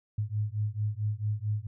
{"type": "beating tone pair", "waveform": "sine", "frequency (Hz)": [103.6, 108.1], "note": ["G#2", "A2"], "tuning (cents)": [-4, -30], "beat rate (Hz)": 4.5, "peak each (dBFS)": -31, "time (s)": [0.18, 1.67], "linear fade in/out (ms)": 5, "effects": []}